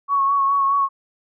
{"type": "tone with vibrato", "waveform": "sine", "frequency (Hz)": 1108.7, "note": "C#6", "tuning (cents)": 0, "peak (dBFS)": -15, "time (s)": [0.08, 0.89], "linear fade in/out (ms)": 50, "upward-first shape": "sine", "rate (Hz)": 4.8, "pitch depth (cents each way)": 26, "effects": []}